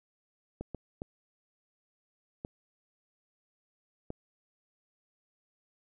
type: clicks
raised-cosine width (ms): 2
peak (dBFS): -24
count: 5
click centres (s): 0.61 / 0.747 / 1.019 / 2.449 / 4.104
effects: none